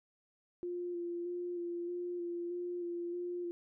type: tone with vibrato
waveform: sine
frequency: 349.2 Hz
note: F4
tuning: in tune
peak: -36 dBFS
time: 0.63-3.51 s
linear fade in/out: 0 ms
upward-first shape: square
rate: 1.6 Hz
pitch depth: 17 cents each way
effects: none